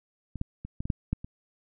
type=clicks; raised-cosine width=5 ms; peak=-24 / -17 / -25 / -20 / -20 / -12 / -14 / -26 dBFS; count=8; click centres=0.357 / 0.414 / 0.65 / 0.805 / 0.855 / 0.902 / 1.13 / 1.245 s; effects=none